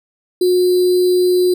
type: tone with sample-and-hold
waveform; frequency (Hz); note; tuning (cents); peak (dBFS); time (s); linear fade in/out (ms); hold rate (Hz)
sine; 361.6; F#4; -40; -10; 0.41-1.54; 5; 4410
effects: none